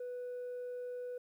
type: tone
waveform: sine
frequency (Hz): 493.9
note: B4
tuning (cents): 0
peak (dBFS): -37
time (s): 0-1.18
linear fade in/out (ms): 5
effects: tanh soft clip ceiling -38 dBFS + 12-bit